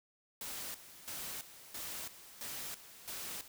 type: noise with tremolo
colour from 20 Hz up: white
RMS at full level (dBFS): -43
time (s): 0.41-3.48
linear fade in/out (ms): 2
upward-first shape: square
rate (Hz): 1.5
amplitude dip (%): 75
effects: none